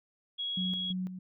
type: tone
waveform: sine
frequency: 3322 Hz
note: G#7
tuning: in tune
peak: -32 dBFS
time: 0.38-0.93 s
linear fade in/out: 20 ms
type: tone with tremolo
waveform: sine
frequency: 184.5 Hz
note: F#3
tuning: 5 cents flat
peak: -31 dBFS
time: 0.57-1.19 s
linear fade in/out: 5 ms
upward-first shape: square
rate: 3 Hz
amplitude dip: 60%
effects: none

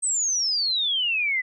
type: exponential sweep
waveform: sine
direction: down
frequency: 8372 to 1975 Hz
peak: -21 dBFS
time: 0.02-1.42 s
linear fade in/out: 20 ms
effects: none

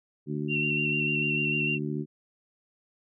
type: harmonic tone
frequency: 74.3 Hz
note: D2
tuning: 21 cents sharp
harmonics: 2 / 3 / 4 / 5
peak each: -32 / -34 / -35 / -36 dBFS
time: 0.26-2.06 s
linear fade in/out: 50 ms
type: tone with vibrato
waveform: sine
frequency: 2742 Hz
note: F7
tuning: 32 cents flat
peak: -26 dBFS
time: 0.48-1.79 s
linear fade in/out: 50 ms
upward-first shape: square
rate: 6.7 Hz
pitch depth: 18 cents each way
effects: none

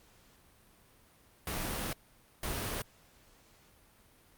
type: noise bursts at uneven times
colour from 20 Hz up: pink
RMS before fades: -36 dBFS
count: 2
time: 1.47-1.93 / 2.43-2.82 s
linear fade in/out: 2 ms
effects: pink hiss -63 dBFS RMS until 4.37 s + Opus 48 kbps

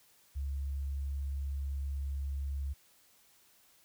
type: tone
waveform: sine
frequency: 69.3 Hz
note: C#2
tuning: in tune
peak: -33 dBFS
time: 0.35-2.74 s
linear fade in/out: 20 ms
effects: white hiss -65 dBFS RMS until 3.84 s

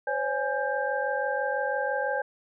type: tone cluster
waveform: sine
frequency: 516 / 562 / 830 / 1582 Hz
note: C5 / C#5 / G#5 / G6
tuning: -24 / +24 / -1 / +15 cents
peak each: -31 dBFS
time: 0.07-2.22 s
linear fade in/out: 5 ms
effects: none

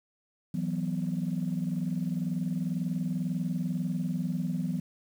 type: chord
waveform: sine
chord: E suspended second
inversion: none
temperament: equal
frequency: 164.81 / 185 / 246.9 Hz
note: E3 / F#3 / B3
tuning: 0 / 0 / 0 cents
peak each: -31 / -31 / -34 dBFS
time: 0.54-4.8 s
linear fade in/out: 5 ms
effects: tanh soft clip ceiling -21 dBFS + 9-bit

